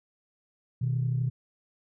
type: tone pair together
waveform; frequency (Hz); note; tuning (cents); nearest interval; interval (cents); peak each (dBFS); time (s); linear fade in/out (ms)
sine; 123.47 / 155.56; B2 / D#3; 0 / 0; major third; 400; -25 / -31; 0.81-1.3; 10
effects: tanh soft clip ceiling -18 dBFS